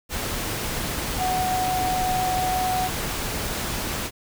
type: tone in noise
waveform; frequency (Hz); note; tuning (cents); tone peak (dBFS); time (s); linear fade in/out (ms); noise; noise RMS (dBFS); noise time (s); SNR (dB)
sine; 740; F#5; 0; -22; 1.17-2.9; 50; pink; -28; 0.09-4.11; +3
effects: none